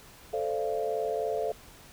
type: chord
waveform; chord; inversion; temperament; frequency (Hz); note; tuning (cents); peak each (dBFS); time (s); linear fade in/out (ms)
sine; D minor seventh; second; equal with one note detuned; 440 / 523.3 / 587.3 / 686.1; A4 / C5 / D5 / F5; 0 / 0 / 0 / -31; -31 / -35 / -35 / -33; 0.33-1.52; 5
effects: pink hiss -52 dBFS RMS until 1.92 s